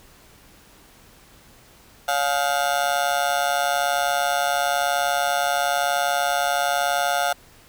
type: tone with amplitude modulation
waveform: 30% pulse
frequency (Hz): 708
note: F5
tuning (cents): +23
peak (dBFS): -13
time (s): 2.08-7.33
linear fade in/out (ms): 5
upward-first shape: sine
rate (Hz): 141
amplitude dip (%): 95
effects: pink hiss -51 dBFS RMS until 7.68 s